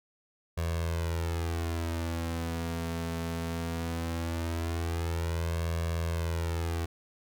sawtooth tone with flanger, 83.3 Hz, E2, 19 cents sharp, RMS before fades -32 dBFS, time 0.57-6.86 s, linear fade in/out 10 ms, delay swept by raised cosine 1.8 to 4.5 ms, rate 0.19 Hz, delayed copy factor +0.8, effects none

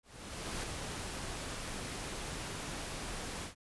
pink noise with ADSR envelope, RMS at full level -38 dBFS, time 0.03-3.55 s, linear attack 600 ms, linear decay 13 ms, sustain -3 dB, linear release 120 ms, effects resampled to 24000 Hz

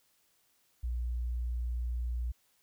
sine tone, 60 Hz, B1, 49 cents flat, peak -31 dBFS, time 0.83-2.32 s, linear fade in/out 10 ms, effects white hiss -71 dBFS RMS until 2.62 s

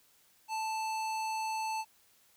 square tone with low-pass filter, 880 Hz, A5, in tune, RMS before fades -35 dBFS, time 0.48-1.85 s, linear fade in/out 50 ms, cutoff 9500 Hz, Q 0.82, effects white hiss -66 dBFS RMS until 2.36 s

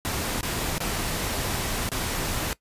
pink noise with dropouts, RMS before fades -28 dBFS, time 0.05-2.53 s, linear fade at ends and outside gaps 0 ms, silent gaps 0.409-0.43 / 0.781-0.804 / 1.89-1.917 s, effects noise-tail reverb RT60 0.1 s tail -19 dB re dry + resampled to 32000 Hz

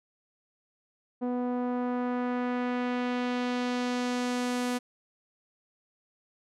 sawtooth tone with low-pass filter sweep, 246.9 Hz, B3, in tune, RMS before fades -30 dBFS, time 1.21-4.79 s, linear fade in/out 20 ms, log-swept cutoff 680 to 11000 Hz, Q 0.93, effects none

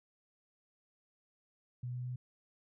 sine tone with pitch steps, 123.47 / 124.33 / 125.19 Hz, B2 / B2 / B2, 0 / +12 / +24 cents, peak -37 dBFS, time 1.83-2.16 s, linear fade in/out 5 ms, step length 110 ms, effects none

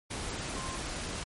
sine tone in noise, 1050 Hz, C6, 6 cents sharp, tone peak -41 dBFS, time 0.56-0.77 s, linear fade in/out 10 ms, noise pink, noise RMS -37 dBFS, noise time 0.1-1.24 s, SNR -7 dB, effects MP3 48 kbps

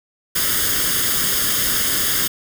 white noise with comb filter, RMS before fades -19 dBFS, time 0.35-2.28 s, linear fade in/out 10 ms, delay 0.6 ms, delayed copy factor +0.7, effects none

